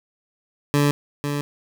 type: tone with echo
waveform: 20% pulse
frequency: 144.6 Hz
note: D3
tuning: 27 cents flat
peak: -11 dBFS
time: 0.74-0.91 s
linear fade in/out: 0 ms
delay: 500 ms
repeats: 1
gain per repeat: -7 dB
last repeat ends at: 1.41 s
effects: none